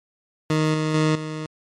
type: tone with level steps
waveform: 20% pulse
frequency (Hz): 155.56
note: D#3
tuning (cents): 0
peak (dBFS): -13 / -16 / -12 / -23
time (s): 0.5-1.46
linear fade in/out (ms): 2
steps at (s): 0.74 / 0.94 / 1.15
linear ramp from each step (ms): 5
effects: low-pass 7000 Hz 12 dB/octave + MP3 64 kbps